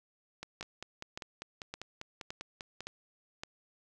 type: two click trains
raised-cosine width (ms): 0.2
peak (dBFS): -24 / -22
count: 13 / 6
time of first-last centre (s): 0.43-2.806 / 0.61-3.435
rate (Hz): 5.05 / 1.77
effects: none